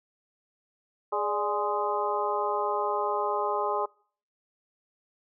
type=harmonic tone with a mistuned harmonic; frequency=207.7 Hz; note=G#3; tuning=in tune; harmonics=2 / 3 / 4 / 5 / 6; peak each=-31 / -33 / -31 / -31 / -34 dBFS; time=1.12-3.86 s; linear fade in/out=10 ms; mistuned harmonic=3; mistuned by=-93 cents; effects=noise-tail reverb RT60 0.5 s tail -26 dB re dry